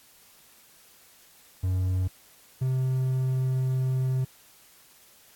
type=tone pair in turn; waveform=triangle; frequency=92.5 / 129.99 Hz; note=F#2 / C3; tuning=0 / -11 cents; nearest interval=tritone; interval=589 cents; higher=second; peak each=-21 dBFS; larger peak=neither; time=1.63-2.08 / 2.61-4.25 s; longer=second; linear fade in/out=10 ms; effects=white hiss -56 dBFS RMS until 5.35 s + AAC 64 kbps